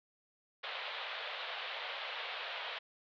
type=band-pass noise; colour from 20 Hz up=white; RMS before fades=-42 dBFS; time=0.63-2.79 s; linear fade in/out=10 ms; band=480 to 3800 Hz; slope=48 dB/octave; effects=none